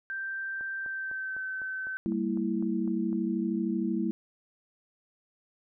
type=tone with pitch glide; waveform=sine; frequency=1568 to 1533.1 Hz; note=G6 to G6; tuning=0 to -39 cents; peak=-32 dBFS; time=0.1-1.97 s; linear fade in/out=0 ms; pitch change=-39 cents; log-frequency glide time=0.81-1.42 s
type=click train; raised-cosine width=1 ms; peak=-36 dBFS; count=11; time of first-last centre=0.61-3.129 s; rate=3.97 Hz
type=chord; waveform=sine; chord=E diminished; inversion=first; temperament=equal with one note detuned; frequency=196 / 228.9 / 329.6 Hz; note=G3 / Bb3 / E4; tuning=0 / -31 / 0 cents; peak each=-31 dBFS; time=2.06-4.11 s; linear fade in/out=0 ms
effects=none